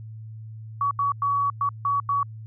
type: tone bursts at uneven times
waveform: sine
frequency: 1130 Hz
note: C#6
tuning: 33 cents sharp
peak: -20 dBFS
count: 6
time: 0.81-0.91 / 0.99-1.12 / 1.22-1.5 / 1.61-1.69 / 1.85-2 / 2.09-2.23 s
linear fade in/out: 2 ms
effects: added 110 Hz sine -36 dBFS peak until 2.46 s